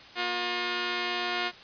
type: tone pair together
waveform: 5% pulse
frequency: 238.4 / 357.2 Hz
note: A#3 / F4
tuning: +39 / +39 cents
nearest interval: perfect fifth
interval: 700 cents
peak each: -26 / -17 dBFS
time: 0.15-1.52 s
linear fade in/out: 50 ms
effects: white hiss -48 dBFS RMS until 1.63 s + resampled to 11025 Hz